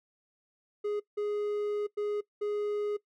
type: tone bursts at uneven times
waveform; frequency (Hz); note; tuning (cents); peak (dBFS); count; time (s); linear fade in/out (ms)
triangle; 415.4; G#4; 0; -27; 4; 0.84-1 / 1.17-1.87 / 1.97-2.21 / 2.41-2.97; 10
effects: noise-tail reverb RT60 0.1 s tail -20 dB re dry